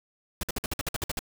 pink noise bursts, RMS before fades -30 dBFS, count 11, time 0.41-1.192 s, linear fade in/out 2 ms, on 22 ms, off 54 ms, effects none

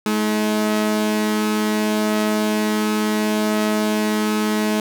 sawtooth tone pair together, 213.5 / 319.9 Hz, G#3 / D#4, +48 / +48 cents, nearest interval perfect fifth, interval 700 cents, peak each -14 / -22 dBFS, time 0.06-4.8 s, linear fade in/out 2 ms, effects none

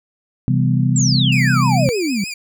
sine chord, C major seventh, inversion none, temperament equal, 130.81 / 164.81 / 196 / 246.9 Hz, C3 / E3 / G3 / B3, 0 / 0 / 0 / 0 cents, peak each -15 / -20 / -21 / -21 dBFS, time 0.48-1.89 s, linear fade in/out 0 ms
sine exponential sweep, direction down, 7770 to 182.8 Hz, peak -17 dBFS, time 0.96-2.24 s, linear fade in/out 2 ms
20% pulse tone with vibrato, 2410 Hz, D7, 44 cents sharp, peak -20 dBFS, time 1.32-2.34 s, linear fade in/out 5 ms, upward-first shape triangle, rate 6.5 Hz, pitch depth 120 cents each way
effects none

